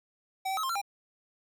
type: tone with pitch steps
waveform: square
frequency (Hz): 764 / 771 / 1282 / 1059 / 1363 / 801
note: G5 / G5 / E6 / C6 / F6 / G5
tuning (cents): -45 / -29 / -49 / +21 / -43 / +37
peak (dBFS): -30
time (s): 0.45-0.816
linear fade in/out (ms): 10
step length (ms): 61
effects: none